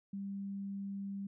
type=tone; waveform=sine; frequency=197.8 Hz; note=G3; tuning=16 cents sharp; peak=-38 dBFS; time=0.13-1.27 s; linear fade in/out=5 ms; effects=none